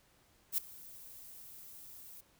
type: noise with ADSR envelope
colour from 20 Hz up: violet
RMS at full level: -30 dBFS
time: 0.52-2.21 s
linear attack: 60 ms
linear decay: 4 ms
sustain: -22 dB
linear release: 8 ms
effects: pink hiss -68 dBFS RMS until 2.39 s